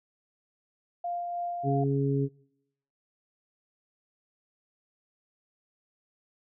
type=tone with tremolo; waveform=sine; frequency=698.5 Hz; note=F5; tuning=in tune; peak=-29 dBFS; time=1.04-1.84 s; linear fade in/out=5 ms; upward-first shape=sine; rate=3.2 Hz; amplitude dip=25%
type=harmonic tone; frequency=138.59 Hz; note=C#3; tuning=in tune; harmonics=1 / 2 / 3; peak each=-26 / -30 / -30 dBFS; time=1.63-2.29 s; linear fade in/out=50 ms
effects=noise-tail reverb RT60 0.8 s tail -25 dB re dry